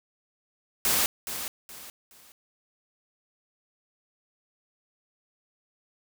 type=noise with echo; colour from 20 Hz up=white; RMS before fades=-24 dBFS; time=0.85-1.06 s; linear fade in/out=0 ms; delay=420 ms; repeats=3; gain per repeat=-10 dB; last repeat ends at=2.32 s; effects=none